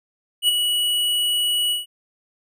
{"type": "tone with ADSR envelope", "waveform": "square", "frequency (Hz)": 2932, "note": "F#7", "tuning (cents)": -16, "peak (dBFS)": -13, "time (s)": [0.42, 1.86], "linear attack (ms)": 65, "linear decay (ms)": 14, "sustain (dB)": -6, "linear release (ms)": 150, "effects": []}